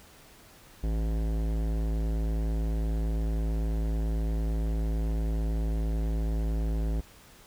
sine tone with hard clipping, 54.5 Hz, A1, 16 cents flat, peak -28 dBFS, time 0.83-7.01 s, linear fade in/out 10 ms, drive 17 dB, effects pink hiss -54 dBFS RMS until 7.46 s

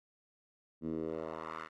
10% pulse tone with band-pass filter sweep, 80 Hz, D#2, 49 cents sharp, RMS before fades -40 dBFS, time 0.81-1.69 s, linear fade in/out 50 ms, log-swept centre 240 to 1600 Hz, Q 2.1, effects AAC 32 kbps

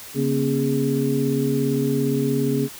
sine tone cluster, 140.2 / 237.8 / 275.1 / 413.3 Hz, C#3 / A#3 / C#4 / G#4, +20 / +35 / -13 / -8 cents, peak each -24 dBFS, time 0.14-2.69 s, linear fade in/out 50 ms, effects white hiss -39 dBFS RMS until 2.79 s

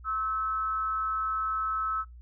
sine tone with frequency modulation, 1300 Hz, E6, 24 cents flat, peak -27 dBFS, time 0.04-2.05 s, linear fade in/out 50 ms, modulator 216 Hz, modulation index 0.35, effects noise-tail reverb RT60 0.2 s tail -25 dB re dry + added 60 Hz sine -45 dBFS peak until 2.21 s

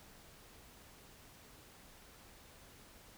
silence, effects pink hiss -59 dBFS RMS until 3.17 s

